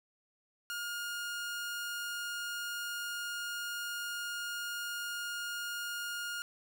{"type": "tone", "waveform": "sawtooth", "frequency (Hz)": 1421, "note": "F6", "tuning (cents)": 30, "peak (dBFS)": -33, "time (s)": [0.7, 6.42], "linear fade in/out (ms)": 0, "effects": []}